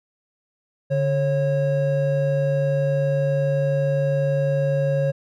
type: tone pair together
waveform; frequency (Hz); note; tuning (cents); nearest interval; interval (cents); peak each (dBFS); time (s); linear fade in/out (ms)
triangle; 144.62 / 546; D3 / C#5; -26 / -26; octave + major seventh; 2300; -19; 0.9-5.12; 20
effects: none